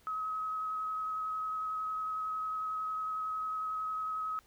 sine tone with vibrato, 1275 Hz, D#6, 42 cents sharp, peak -33 dBFS, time 0.07-4.39 s, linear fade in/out 0 ms, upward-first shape sine, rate 11 Hz, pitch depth 11 cents each way, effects pink hiss -65 dBFS RMS until 4.46 s

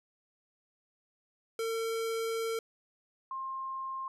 square / sine tone pair in turn, 452.8 / 1061.5 Hz, A4 / C6, +50 / +25 cents, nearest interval octave + minor third, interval 1475 cents, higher second, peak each -32 / -35 dBFS, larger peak first, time 1.59-2.59 / 3.31-4.08 s, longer first, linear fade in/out 2 ms, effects resampled to 32000 Hz

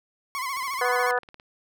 30% pulse tone with vibrato, 1064 Hz, C6, 29 cents sharp, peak -25 dBFS, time 0.35-1.11 s, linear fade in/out 0 ms, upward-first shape sine, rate 14 Hz, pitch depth 100 cents each way
click train, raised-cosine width 0.3 ms, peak -30 dBFS, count 16, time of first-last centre 0.57-1.399 s, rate 18.1 Hz
harmonic tone, 246.9 Hz, B3, in tune, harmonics 2 / 3 / 4 / 5 / 6 / 7, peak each -26 / -28 / -31 / -31 / -29 / -30 dBFS, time 0.81-1.19 s, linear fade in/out 5 ms
effects none

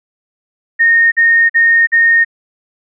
sine tone bursts, 1844 Hz, A#6, 19 cents flat, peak -6 dBFS, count 4, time 0.79-2.248 s, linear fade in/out 20 ms, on 330 ms, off 46 ms, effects none

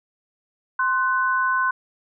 sine tone pair together, 1046.5 / 1499.8 Hz, C6 / F#6, 0 / +23 cents, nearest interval tritone, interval 623 cents, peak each -21 dBFS, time 0.79-1.71 s, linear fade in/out 5 ms, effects none

